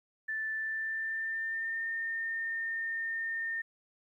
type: tone with pitch glide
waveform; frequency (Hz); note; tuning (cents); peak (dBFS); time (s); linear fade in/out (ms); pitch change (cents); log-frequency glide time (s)
sine; 1760 to 1818.9; A6 to A#6; 0 to -43; -32; 0.28-3.62; 10; +57; 0.53-1.88
effects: 12-bit